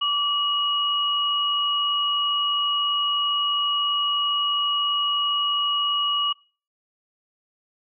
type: tone pair together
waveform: sine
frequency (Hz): 1159 / 2902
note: D6 / F#7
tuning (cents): -23 / -34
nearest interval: octave + major third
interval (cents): 1589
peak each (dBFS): -25 / -22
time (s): 0.01-6.33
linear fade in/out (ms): 10
effects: noise-tail reverb RT60 0.4 s tail -25 dB re dry